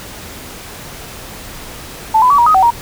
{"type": "tone with pitch steps", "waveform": "sine", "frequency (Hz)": [880, 1002, 1140, 950, 1255, 761, 941], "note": ["A5", "B5", "C#6", "A#5", "D#6", "F#5", "A#5"], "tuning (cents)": [0, 25, 48, 33, 15, 48, 16], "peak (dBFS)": -6, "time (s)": [2.14, 2.707], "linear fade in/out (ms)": 10, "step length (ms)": 81, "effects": ["pink hiss -31 dBFS RMS until 2.81 s"]}